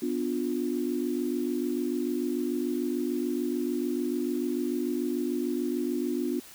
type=chord; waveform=sine; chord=B diminished; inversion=none; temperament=equal with one note detuned; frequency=246.9 / 293.7 / 353.7 Hz; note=B3 / D4 / F4; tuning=0 / 0 / +22 cents; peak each=-31 dBFS; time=0.02-6.4 s; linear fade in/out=5 ms; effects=white hiss -49 dBFS RMS until 6.54 s